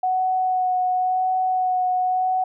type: tone with vibrato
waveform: sine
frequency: 740 Hz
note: F#5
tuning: in tune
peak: -18 dBFS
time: 0.03-2.44 s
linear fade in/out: 5 ms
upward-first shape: sine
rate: 0.94 Hz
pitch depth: 14 cents each way
effects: none